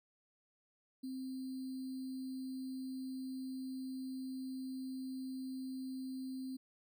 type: tone with sample-and-hold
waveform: sine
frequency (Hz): 261.4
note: C4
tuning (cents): -1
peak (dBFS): -40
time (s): 1.03-6.57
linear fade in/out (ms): 10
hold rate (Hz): 4410
effects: none